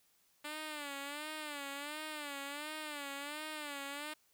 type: tone with vibrato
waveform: 5% pulse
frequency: 293.7 Hz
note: D4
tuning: in tune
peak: -30 dBFS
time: 0.44-4.14 s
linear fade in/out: 10 ms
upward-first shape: sine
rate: 1.4 Hz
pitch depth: 96 cents each way
effects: white hiss -72 dBFS RMS until 4.33 s